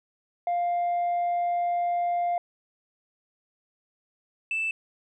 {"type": "tone pair in turn", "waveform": "sine", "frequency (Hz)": [700, 2643], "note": ["F5", "E7"], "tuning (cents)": [4, 4], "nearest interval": "octave + major seventh", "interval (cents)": 2300, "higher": "second", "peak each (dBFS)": [-21, -24], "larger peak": "first", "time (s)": [[0.47, 2.38], [4.51, 4.71]], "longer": "first", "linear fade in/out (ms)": 2, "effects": ["tanh soft clip ceiling -22 dBFS"]}